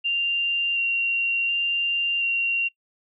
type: tone with vibrato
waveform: sine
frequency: 2771 Hz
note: F7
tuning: 14 cents flat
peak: -20 dBFS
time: 0.04-2.69 s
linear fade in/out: 20 ms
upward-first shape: square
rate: 0.69 Hz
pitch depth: 9 cents each way
effects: noise-tail reverb RT60 0.1 s tail -21 dB re dry